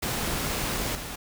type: noise with level steps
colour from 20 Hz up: pink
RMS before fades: -29 / -36 dBFS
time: 0.02-1.16 s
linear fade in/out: 10 ms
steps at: 0.95 s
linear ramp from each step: 2 ms
effects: none